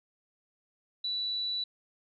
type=tone; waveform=sine; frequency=3951 Hz; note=B7; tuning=in tune; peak=-30 dBFS; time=1.04-1.64 s; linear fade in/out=5 ms; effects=none